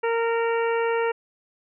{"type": "harmonic tone", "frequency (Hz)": 461.3, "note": "A#4", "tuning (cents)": -18, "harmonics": [1, 2, 3, 4, 5, 6], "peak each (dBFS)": [-22, -28, -32, -34, -36, -38], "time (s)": [0.03, 1.12], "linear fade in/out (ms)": 10, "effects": []}